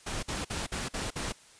pink noise bursts, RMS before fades -34 dBFS, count 6, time 0.06-1.325 s, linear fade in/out 10 ms, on 170 ms, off 49 ms, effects white hiss -56 dBFS RMS until 1.59 s + resampled to 22050 Hz

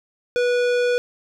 sine tone with tanh clipping, 488.8 Hz, B4, 18 cents flat, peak -19 dBFS, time 0.36-0.98 s, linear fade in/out 0 ms, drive 18 dB, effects none

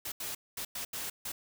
white noise bursts at uneven times, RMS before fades -38 dBFS, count 6, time 0.05-0.12 / 0.2-0.35 / 0.57-0.65 / 0.75-0.85 / 0.93-1.1 / 1.25-1.32 s, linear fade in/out 5 ms, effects none

